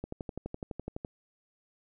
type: click train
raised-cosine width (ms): 2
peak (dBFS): -23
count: 13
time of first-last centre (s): 0.04-1.048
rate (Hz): 11.9
effects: none